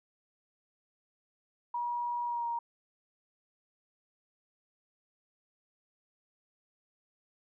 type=tone with pitch glide; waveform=sine; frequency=959 to 939.3 Hz; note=A#5 to A#5; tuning=+49 to +13 cents; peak=-31 dBFS; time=1.74-2.59 s; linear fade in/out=5 ms; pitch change=-36 cents; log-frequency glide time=2.25-2.47 s; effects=none